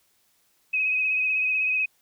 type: tone with vibrato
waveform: sine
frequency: 2532 Hz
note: D#7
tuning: 30 cents sharp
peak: -21 dBFS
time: 0.73-1.86 s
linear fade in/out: 10 ms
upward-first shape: sine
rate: 16 Hz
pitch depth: 29 cents each way
effects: white hiss -66 dBFS RMS until 2.01 s